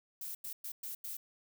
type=noise bursts at uneven times; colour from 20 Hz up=violet; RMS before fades=-42 dBFS; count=5; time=0.21-0.35 / 0.44-0.53 / 0.64-0.72 / 0.83-0.95 / 1.04-1.17 s; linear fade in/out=5 ms; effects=none